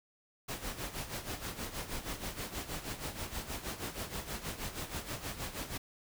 pink noise with tremolo, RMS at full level -38 dBFS, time 0.48-5.78 s, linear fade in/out 10 ms, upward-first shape sine, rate 6.3 Hz, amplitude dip 70%, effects none

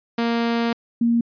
sawtooth / sine tone pair in turn, 233.1 / 234 Hz, A#3 / A#3, 0 / +7 cents, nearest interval unison, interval 7 cents, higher second, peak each -15 dBFS, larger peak neither, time 0.18-0.73 / 1.01-1.21 s, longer first, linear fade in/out 5 ms, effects resampled to 11025 Hz

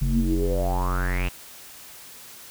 square tone with low-pass filter sweep, 45.13 Hz, F#1, 42 cents flat, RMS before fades -23 dBFS, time 0.01-1.29 s, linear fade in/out 10 ms, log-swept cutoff 160 to 2800 Hz, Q 9.1, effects white hiss -44 dBFS RMS until 2.5 s

